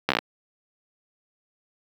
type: slowing click train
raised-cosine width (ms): 0.3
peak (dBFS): -4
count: 7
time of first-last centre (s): 0.09-0.188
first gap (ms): 14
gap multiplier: 1.06
effects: high-pass 150 Hz 12 dB/octave + 7-bit